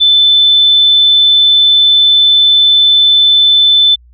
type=tone; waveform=sine; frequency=3520 Hz; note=A7; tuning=in tune; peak=-4 dBFS; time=0-3.96 s; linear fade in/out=20 ms; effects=added 60 Hz sine -39 dBFS peak until 4.13 s